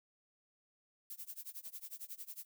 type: noise with tremolo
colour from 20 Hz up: violet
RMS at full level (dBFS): -45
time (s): 1.1-2.45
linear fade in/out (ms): 2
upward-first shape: sine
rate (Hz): 11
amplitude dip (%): 95
effects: none